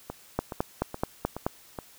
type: two click trains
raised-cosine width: 1 ms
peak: -20 / -11 dBFS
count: 5 / 6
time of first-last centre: 0.1-1.788 / 0.39-1.465 s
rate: 2.37 / 4.65 Hz
effects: white hiss -54 dBFS RMS until 1.98 s